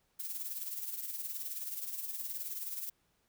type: noise with tremolo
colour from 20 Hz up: violet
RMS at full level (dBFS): -38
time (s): 0.19-2.9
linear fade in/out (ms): 10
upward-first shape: sine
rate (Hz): 19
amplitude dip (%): 55
effects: pink hiss -75 dBFS RMS until 3.28 s